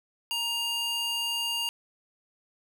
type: tone with high-pass filter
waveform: square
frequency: 939 Hz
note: A#5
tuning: 12 cents sharp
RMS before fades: -30 dBFS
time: 0.31-1.69 s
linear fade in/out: 0 ms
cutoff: 2200 Hz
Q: 2.8
effects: none